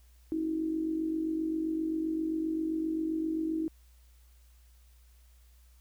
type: tone with amplitude modulation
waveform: sine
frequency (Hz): 319.5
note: D#4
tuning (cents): +46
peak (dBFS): -26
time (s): 0.32-3.68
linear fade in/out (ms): 0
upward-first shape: sine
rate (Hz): 47.6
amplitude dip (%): 60
effects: added 60 Hz sine -56 dBFS peak until 5.8 s + white hiss -68 dBFS RMS until 5.8 s